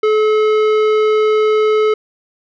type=tone with tanh clipping; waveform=sine; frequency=430 Hz; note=A4; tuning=40 cents flat; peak=-12 dBFS; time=0.03-1.94 s; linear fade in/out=5 ms; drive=14 dB; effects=none